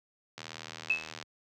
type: click train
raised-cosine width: 0.2 ms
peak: -23 dBFS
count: 68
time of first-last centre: 0.38-1.226 s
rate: 79.2 Hz
type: tone with exponential decay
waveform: sine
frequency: 2600 Hz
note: E7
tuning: 24 cents flat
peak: -21 dBFS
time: 0.9-1.11 s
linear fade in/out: 2 ms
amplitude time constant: 44 ms
effects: high-pass 80 Hz 12 dB/octave